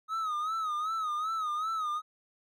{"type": "tone with vibrato", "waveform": "triangle", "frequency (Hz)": 1264, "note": "D#6", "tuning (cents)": 27, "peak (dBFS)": -28, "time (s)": [0.08, 2.02], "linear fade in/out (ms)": 50, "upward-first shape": "sine", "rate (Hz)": 2.6, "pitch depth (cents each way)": 91, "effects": []}